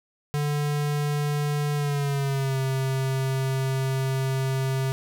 square tone with pitch glide, 146.83 to 133.1 Hz, D3 to C3, 0 to +30 cents, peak -24 dBFS, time 0.34-4.92 s, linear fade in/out 0 ms, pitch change -170 cents, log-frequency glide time 1.75-2.58 s, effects 9-bit

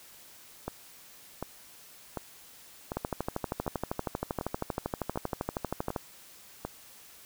two click trains, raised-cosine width 1 ms, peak -19 / -16 dBFS, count 9 / 39, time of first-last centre 0.68-6.65 / 2.97-5.962 s, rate 1.34 / 12.7 Hz, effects white hiss -53 dBFS RMS until 7.25 s

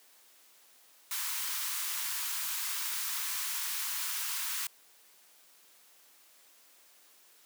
white high-pass noise, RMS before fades -35 dBFS, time 1.11-4.67 s, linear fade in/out 2 ms, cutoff 890 Hz, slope 96 dB/octave, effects white hiss -61 dBFS RMS until 7.45 s + high-pass 300 Hz 12 dB/octave

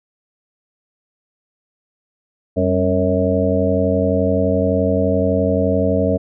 harmonic tone with a mistuned harmonic, 91.7 Hz, F#2, 15 cents flat, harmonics 1 / 2 / 3 / 5 / 6 / 7, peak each -21 / -21 / -21 / -21 / -21 / -21 dBFS, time 2.56-6.18 s, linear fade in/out 20 ms, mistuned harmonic 2, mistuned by +89 cents, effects none

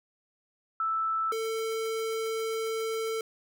sine / square tone pair in turn, 1318.5 / 446.3 Hz, E6 / A4, 0 / +25 cents, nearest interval octave + perfect fifth, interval 1875 cents, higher first, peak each -26 / -30 dBFS, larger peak first, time 0.8-1.32 / 1.32-3.21 s, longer second, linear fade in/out 2 ms, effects none

